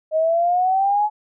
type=exponential sweep; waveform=sine; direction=up; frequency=622.3 to 854 Hz; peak=-15 dBFS; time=0.11-1.1 s; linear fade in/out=50 ms; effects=none